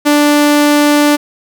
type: tone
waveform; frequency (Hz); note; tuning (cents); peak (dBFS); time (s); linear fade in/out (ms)
sawtooth; 293.7; D4; 0; -3; 0.05-1.17; 20
effects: none

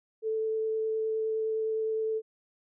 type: tone with vibrato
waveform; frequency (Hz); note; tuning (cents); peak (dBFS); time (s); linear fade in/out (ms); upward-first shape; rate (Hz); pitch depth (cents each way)
sine; 440; A4; 0; -27; 0.22-2.22; 50; triangle; 9.7; 9
effects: none

